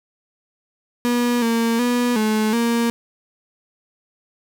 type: tone with pitch steps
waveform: 35% pulse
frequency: 241.6 / 230 / 243.6 / 215.9 / 233.7 Hz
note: B3 / A#3 / B3 / A3 / A#3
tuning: -38 / -23 / -24 / -33 / +5 cents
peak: -15 dBFS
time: 1.05-2.9 s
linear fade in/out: 0 ms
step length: 370 ms
effects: none